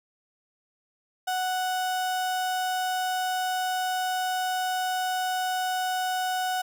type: tone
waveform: 35% pulse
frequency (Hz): 740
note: F#5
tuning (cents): 0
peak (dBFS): -24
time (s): 1.27-6.62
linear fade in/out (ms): 10
effects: none